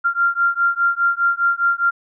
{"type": "beating tone pair", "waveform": "sine", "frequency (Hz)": [1385, 1389.9], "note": ["F6", "F6"], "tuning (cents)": [-15, -9], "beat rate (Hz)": 4.9, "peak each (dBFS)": -18, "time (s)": [0.04, 1.91], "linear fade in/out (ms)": 20, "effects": []}